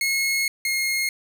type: tone pair in turn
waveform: sawtooth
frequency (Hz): 2170 / 2148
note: C#7 / C7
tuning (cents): -37 / +45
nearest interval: unison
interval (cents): 18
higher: first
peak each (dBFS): -17 / -18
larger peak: first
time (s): 0.01-0.48 / 0.65-1.09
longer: first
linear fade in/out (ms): 2
effects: none